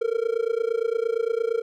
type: tone with amplitude modulation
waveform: triangle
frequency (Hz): 458.7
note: A#4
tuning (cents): -28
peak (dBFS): -16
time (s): 0.01-1.62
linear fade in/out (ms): 10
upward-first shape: sine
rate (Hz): 28.7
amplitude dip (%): 95
effects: none